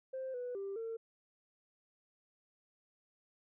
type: tone with pitch steps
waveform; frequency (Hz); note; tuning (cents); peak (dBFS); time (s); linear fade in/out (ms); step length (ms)
sine; 524 / 492.9 / 393.9 / 453.6; C5 / B4 / G4 / A#4; +2 / -3 / +8 / -47; -37; 0.13-0.97; 10; 210
effects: tanh soft clip ceiling -35 dBFS